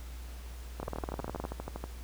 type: two click trains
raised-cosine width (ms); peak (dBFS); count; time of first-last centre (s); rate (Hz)
1; -23 / -21; 14 / 13; 0.8-1.84 / 0.83-1.452; 12.5 / 19.3
effects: added 60 Hz sine -41 dBFS peak until 2.03 s + pink hiss -53 dBFS RMS until 2.03 s